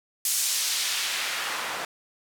white noise with band-pass filter sweep, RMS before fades -28 dBFS, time 0.25-1.85 s, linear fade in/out 2 ms, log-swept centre 8600 to 890 Hz, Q 0.82, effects none

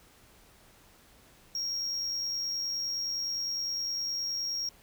triangle tone with amplitude modulation, 5588 Hz, F8, in tune, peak -28 dBFS, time 1.55-4.69 s, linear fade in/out 2 ms, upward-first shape sine, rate 89.7 Hz, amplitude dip 30%, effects pink hiss -59 dBFS RMS until 4.82 s

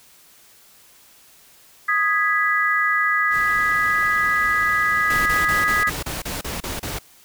sine chord, G# minor, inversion second, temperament equal, 1244.5 / 1661.2 / 1975.5 Hz, D#6 / G#6 / B6, 0 / 0 / 0 cents, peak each -21 dBFS, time 1.88-5.9 s, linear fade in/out 10 ms
pink noise, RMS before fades -36 dBFS, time 3.3-5.76 s, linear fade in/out 50 ms
pink noise bursts, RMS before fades -28 dBFS, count 10, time 5.1-6.988 s, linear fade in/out 5 ms, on 160 ms, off 32 ms
effects white hiss -51 dBFS RMS until 7.24 s

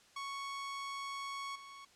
sawtooth tone with level steps, 1108.7 Hz, C#6, in tune, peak -36 / -46 dBFS, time 0.16-1.85 s, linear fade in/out 5 ms, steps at 1.55 s, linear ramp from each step 10 ms, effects white hiss -64 dBFS RMS until 1.95 s + low-pass 7000 Hz 12 dB/octave

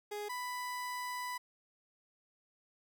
30% pulse tone pair in turn, 415.3 / 992 Hz, G#4 / B5, 0 / +7 cents, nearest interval octave + minor third, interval 1507 cents, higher second, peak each -36 / -35 dBFS, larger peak second, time 0.11-0.29 / 0.29-1.38 s, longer second, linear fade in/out 10 ms, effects 12-bit

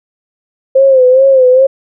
sine tone with vibrato, 523.3 Hz, C5, in tune, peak -3 dBFS, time 0.75-1.67 s, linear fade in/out 10 ms, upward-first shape sine, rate 2.4 Hz, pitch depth 70 cents each way, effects none

